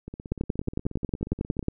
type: two click trains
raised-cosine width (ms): 3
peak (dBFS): -24 / -12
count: 27 / 16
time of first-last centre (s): 0.08-1.628 / 0.32-1.684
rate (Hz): 16.8 / 11
effects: none